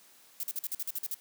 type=noise bursts; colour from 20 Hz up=violet; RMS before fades=-34 dBFS; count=10; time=0.4-1.144 s; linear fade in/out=2 ms; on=33 ms; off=46 ms; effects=white hiss -59 dBFS RMS until 1.2 s + high-pass 150 Hz 12 dB/octave